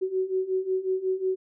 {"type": "beating tone pair", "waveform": "sine", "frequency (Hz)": [372.5, 378], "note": ["F#4", "F#4"], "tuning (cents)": [12, 37], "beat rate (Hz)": 5.5, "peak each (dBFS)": [-29, -26], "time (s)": [0.01, 1.36], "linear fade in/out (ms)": 20, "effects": []}